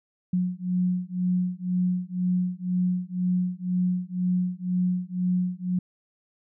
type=beating tone pair; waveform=sine; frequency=180 / 182 Hz; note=F#3 / F#3; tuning=-47 / -28 cents; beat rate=2 Hz; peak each=-26 dBFS; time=0.33-5.79 s; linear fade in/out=5 ms; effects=none